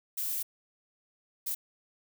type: noise bursts at uneven times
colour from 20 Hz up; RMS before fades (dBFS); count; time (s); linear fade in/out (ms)
violet; -33; 2; 0.17-0.43 / 1.46-1.55; 10
effects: none